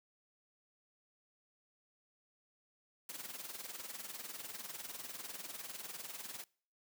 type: noise with tremolo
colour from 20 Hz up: white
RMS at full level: -44 dBFS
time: 3.09-6.44 s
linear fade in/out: 2 ms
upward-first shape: sine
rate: 20 Hz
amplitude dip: 70%
effects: noise-tail reverb RT60 0.5 s tail -25 dB re dry + high-pass 150 Hz 12 dB/octave